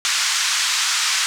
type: band-pass noise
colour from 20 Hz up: white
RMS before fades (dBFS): -20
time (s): 0.05-1.26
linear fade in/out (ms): 0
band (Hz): 1100 to 7100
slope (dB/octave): 24
effects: none